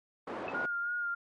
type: band-pass noise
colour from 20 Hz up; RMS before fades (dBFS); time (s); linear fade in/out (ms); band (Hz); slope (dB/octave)
pink; -39; 0.27-0.66; 5; 330 to 1100; 12
type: tone with exponential decay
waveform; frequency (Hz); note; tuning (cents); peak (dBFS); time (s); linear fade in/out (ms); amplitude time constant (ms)
sine; 2598; E7; -26; -34; 0.48-0.56; 1; 16
type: tone with vibrato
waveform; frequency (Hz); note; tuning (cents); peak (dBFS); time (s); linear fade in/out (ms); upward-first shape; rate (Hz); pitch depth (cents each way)
sine; 1417; F6; +25; -31; 0.54-1.15; 10; sine; 3.1; 28
effects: MP3 48 kbps